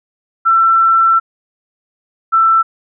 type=tone pair in turn; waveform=sine; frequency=1342 / 1332.7 Hz; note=E6 / E6; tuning=+31 / +19 cents; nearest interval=unison; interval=12 cents; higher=first; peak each=-7 dBFS; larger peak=neither; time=0.45-1.2 / 2.32-2.63 s; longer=first; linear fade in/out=20 ms; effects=none